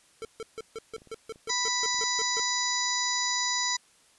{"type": "tone bursts", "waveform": "square", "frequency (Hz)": 448, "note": "A4", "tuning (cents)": 31, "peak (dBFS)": -35, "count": 13, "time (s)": [0.22, 2.397], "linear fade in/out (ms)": 0, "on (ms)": 29, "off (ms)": 150}
{"type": "clicks", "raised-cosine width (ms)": 2, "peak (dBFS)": -40, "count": 7, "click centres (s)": [0.243, 0.982, 1.019, 1.073, 1.359, 1.945, 1.991]}
{"type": "harmonic tone", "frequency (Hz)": 987.8, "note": "B5", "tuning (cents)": 0, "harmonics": [1, 2, 4, 5, 6, 7], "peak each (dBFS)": [-33, -33, -33, -33, -33, -33], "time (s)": [1.49, 3.77], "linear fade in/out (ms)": 10}
{"effects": ["white hiss -61 dBFS RMS until 4.18 s", "resampled to 24000 Hz"]}